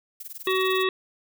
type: noise with tremolo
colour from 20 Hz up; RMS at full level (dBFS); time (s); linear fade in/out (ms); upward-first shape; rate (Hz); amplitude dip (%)
violet; -36; 0.2-0.84; 5; sine; 20; 90
type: harmonic tone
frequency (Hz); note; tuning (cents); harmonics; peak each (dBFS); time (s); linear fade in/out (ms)
376.3; F#4; +29; 1 / 3 / 5 / 7 / 9 / 10; -23 / -28 / -30 / -31 / -33 / -33; 0.47-0.89; 2
effects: none